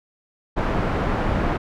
pink low-pass noise, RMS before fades -22 dBFS, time 0.56-1.58 s, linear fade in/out 20 ms, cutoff 1400 Hz, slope 12 dB/octave, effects none

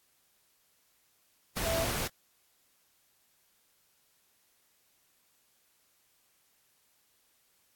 sine tone in noise, 659.3 Hz, E5, in tune, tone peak -30 dBFS, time 1.65-1.85 s, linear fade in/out 10 ms, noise pink, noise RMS -33 dBFS, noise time 1.56-2.08 s, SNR 0 dB, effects white hiss -70 dBFS RMS until 7.75 s + AAC 64 kbps

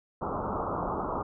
white low-pass noise, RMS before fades -32 dBFS, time 0.21-1.23 s, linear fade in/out 10 ms, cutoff 1300 Hz, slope 96 dB/octave, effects none

